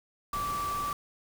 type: tone in noise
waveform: sine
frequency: 1161 Hz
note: D6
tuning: 20 cents flat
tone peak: -30 dBFS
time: 0.33-0.93 s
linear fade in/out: 2 ms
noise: pink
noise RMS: -40 dBFS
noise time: 0.33-0.93 s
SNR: +7 dB
effects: none